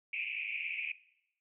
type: band-pass noise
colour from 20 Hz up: pink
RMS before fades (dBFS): -38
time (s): 0.13-0.92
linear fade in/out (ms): 5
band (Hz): 2300 to 2600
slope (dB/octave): 96
effects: noise-tail reverb RT60 0.8 s tail -19 dB re dry